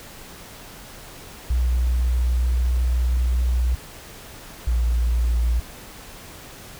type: tone pair in turn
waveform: sine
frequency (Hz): 61.3 / 58.77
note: B1 / A#1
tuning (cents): -12 / +15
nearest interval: minor second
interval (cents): 73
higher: first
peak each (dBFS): -16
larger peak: neither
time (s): 1.5-3.75 / 4.67-5.6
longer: first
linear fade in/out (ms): 5
effects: tanh soft clip ceiling -13 dBFS + pink hiss -41 dBFS RMS until 6.79 s